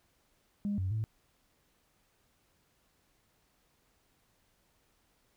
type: tone with pitch steps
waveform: sine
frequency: 203.7 / 94 / 109.4 Hz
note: G#3 / F#2 / A2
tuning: -33 / +28 / -9 cents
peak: -29 dBFS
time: 0.65-1.04 s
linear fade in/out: 0 ms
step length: 130 ms
effects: tanh soft clip ceiling -26 dBFS + pink hiss -72 dBFS RMS until 5.36 s